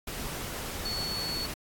sine tone in noise, 4418 Hz, C#8, 7 cents flat, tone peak -32 dBFS, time 0.85-1.46 s, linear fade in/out 5 ms, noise pink, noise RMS -37 dBFS, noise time 0.07-1.54 s, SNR +2 dB, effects AAC 64 kbps

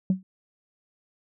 sine tone with exponential decay, 187.8 Hz, F#3, 26 cents sharp, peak -14 dBFS, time 0.1-0.23 s, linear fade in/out 2 ms, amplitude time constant 27 ms, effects tanh soft clip ceiling -15 dBFS

